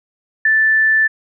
sine tone with ADSR envelope, 1760 Hz, A6, in tune, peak -8 dBFS, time 0.45-1.08 s, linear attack 5 ms, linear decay 4 ms, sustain -2 dB, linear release 17 ms, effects none

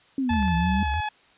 sine linear two-way sweep, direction down then up, 277.2 to 164.81 to 202.8 Hz, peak -22 dBFS, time 0.18-0.83 s, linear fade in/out 2 ms, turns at 0.54 s
sawtooth tone with pitch glide, 867 to 849.2 Hz, A5 to G#5, -26 to +38 cents, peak -22 dBFS, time 0.29-1.09 s, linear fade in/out 5 ms, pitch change -36 cents, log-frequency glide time 0.58-0.96 s
sine tone with vibrato, 75.4 Hz, D2, 46 cents sharp, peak -25 dBFS, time 0.3-1.01 s, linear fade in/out 10 ms, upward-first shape sine, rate 6.2 Hz, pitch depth 190 cents each way
clicks, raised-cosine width 0.5 ms, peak -28 dBFS, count 4, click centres 0.335 / 0.427 / 0.481 / 0.939 s
effects white hiss -57 dBFS RMS until 1.37 s + resampled to 8000 Hz

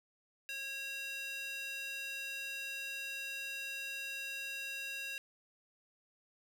square tone with high-pass filter, 547 Hz, C#5, 23 cents flat, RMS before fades -42 dBFS, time 0.49-5.18 s, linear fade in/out 0 ms, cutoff 2300 Hz, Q 6.2, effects none

